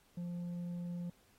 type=tone with tanh clipping; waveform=sine; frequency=174.61 Hz; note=F3; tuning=in tune; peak=-39 dBFS; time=0.17-1.1 s; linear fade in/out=5 ms; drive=4 dB; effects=pink hiss -69 dBFS RMS until 1.38 s + AAC 48 kbps